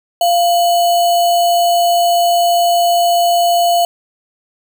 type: tone with sample-and-hold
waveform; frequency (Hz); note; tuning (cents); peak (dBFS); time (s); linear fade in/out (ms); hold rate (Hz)
sine; 693; F5; -14; -9; 0.21-3.85; 2; 3675
effects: none

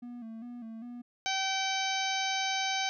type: tone with vibrato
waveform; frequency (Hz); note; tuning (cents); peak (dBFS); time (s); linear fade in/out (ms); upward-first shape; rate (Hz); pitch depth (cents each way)
triangle; 233.1; A#3; 0; -38; 0.02-1.02; 10; square; 2.5; 66
type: harmonic tone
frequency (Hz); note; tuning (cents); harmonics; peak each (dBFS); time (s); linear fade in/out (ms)
770; G5; -31; 1 / 2 / 3 / 4 / 5 / 6 / 7 / 8; -33 / -38 / -36 / -37 / -38 / -41 / -43 / -39; 1.26-2.89; 0
effects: none

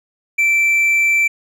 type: tone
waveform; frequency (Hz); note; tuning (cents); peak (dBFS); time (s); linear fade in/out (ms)
triangle; 2336; D7; -10; -10; 0.38-1.28; 10
effects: none

